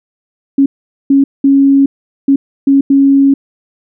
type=tone bursts at uneven times; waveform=sine; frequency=275.6 Hz; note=C#4; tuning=10 cents flat; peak=-4 dBFS; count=6; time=0.58-0.66 / 1.1-1.24 / 1.44-1.86 / 2.28-2.36 / 2.67-2.81 / 2.9-3.34 s; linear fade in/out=5 ms; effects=none